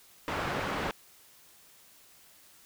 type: low-pass noise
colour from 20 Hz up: white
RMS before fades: -33 dBFS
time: 0.28-0.91 s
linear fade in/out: 0 ms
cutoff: 1500 Hz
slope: 12 dB/octave
effects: white hiss -58 dBFS RMS until 2.65 s